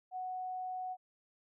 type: tone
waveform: sine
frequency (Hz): 740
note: F#5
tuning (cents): 0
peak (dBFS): -37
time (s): 0.11-0.97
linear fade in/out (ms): 50
effects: none